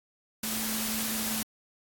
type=tone in noise; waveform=sine; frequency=220 Hz; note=A3; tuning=in tune; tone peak=-35 dBFS; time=0.43-1.43 s; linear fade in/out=5 ms; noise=white; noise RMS=-32 dBFS; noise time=0.43-1.43 s; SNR=-6 dB; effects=AAC 64 kbps